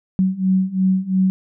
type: beating tone pair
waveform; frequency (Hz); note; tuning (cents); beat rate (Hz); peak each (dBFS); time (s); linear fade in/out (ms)
sine; 186.6 / 189.5; F#3 / F#3; +15 / +42; 2.9; -19 / -17; 0.19-1.3; 0
effects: none